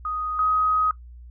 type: tone pair in turn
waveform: sine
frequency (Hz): 1247 / 1259.3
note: D#6 / D#6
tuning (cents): +3 / +20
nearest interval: unison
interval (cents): 17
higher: second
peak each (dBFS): -25 / -18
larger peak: second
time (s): 0.05-0.39 / 0.39-0.91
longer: second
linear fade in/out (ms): 2
effects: noise-tail reverb RT60 0.1 s tail -17 dB re dry + added 60 Hz sine -40 dBFS peak until 1.3 s